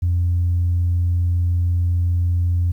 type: tone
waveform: sine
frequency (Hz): 87.31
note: F2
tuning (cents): 0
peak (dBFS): -14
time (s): 0.02-2.72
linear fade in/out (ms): 10
effects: tanh soft clip ceiling -12 dBFS + 9-bit